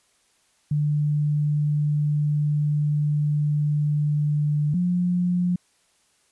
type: tone pair in turn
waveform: sine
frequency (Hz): 148.4 / 177.86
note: D3 / F3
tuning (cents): +18 / +32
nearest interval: minor third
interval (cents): 314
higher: second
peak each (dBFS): -19 / -19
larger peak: neither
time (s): 0.71-4.74 / 4.74-5.56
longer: first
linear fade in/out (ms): 5
effects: white hiss -64 dBFS RMS until 6.31 s + resampled to 24000 Hz